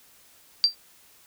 sine tone with exponential decay, 4699 Hz, D8, in tune, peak -11 dBFS, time 0.64-0.75 s, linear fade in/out 0 ms, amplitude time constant 23 ms, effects white hiss -56 dBFS RMS until 1.26 s

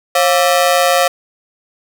sawtooth ring-modulated tone, 622.3 Hz, D#5, in tune, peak -3 dBFS, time 0.15-1.08 s, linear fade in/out 5 ms, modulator 82.7 Hz, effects none

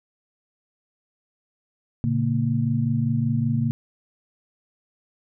sine tone cluster, 115.7 / 140.9 / 230 Hz, A#2 / C#3 / A#3, -13 / +29 / -23 cents, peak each -24 dBFS, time 2.04-3.71 s, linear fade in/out 0 ms, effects none

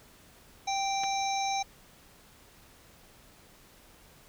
harmonic tone, 784 Hz, G5, in tune, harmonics 1 / 3 / 5 / 7 / 8, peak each -29 / -38 / -38 / -42 / -39 dBFS, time 0.67-1.63 s, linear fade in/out 10 ms
clicks, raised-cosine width 0.3 ms, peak -24 dBFS, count 2, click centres 1.035 / 1.041 s
effects pink hiss -57 dBFS RMS until 4.28 s

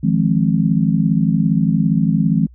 sine chord, F minor seventh, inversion third, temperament just, 157.15 / 174.61 / 209.5 / 261.9 Hz, Eb3 / F3 / Ab3 / C4, +18 / 0 / +15 / +2 cents, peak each -17 / -18 / -17 / -21 dBFS, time 0.03-2.47 s, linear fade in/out 10 ms, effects added 61 Hz sine -40 dBFS peak until 2.54 s

